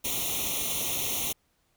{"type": "noise with comb filter", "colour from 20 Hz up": "white", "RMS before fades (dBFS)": -30, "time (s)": [0.04, 1.33], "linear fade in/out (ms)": 10, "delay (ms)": 0.31, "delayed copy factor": 1, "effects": ["pink hiss -71 dBFS RMS until 1.76 s"]}